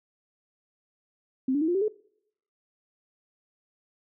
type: tone with pitch steps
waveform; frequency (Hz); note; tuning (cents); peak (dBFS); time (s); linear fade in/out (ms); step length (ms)
sine; 261.6 / 288.6 / 318.4 / 351.2 / 387.5 / 427.4; C4 / D4 / D#4 / F4 / G4 / G#4; 0 / -30 / +40 / +10 / -20 / +50; -22; 1.48-1.882; 5; 67
effects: noise-tail reverb RT60 0.7 s tail -23 dB re dry